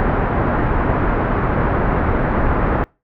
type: low-pass noise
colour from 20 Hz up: pink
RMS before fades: -17 dBFS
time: 0-2.84 s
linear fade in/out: 0 ms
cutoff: 1600 Hz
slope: 24 dB/octave
effects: noise-tail reverb RT60 0.3 s tail -26 dB re dry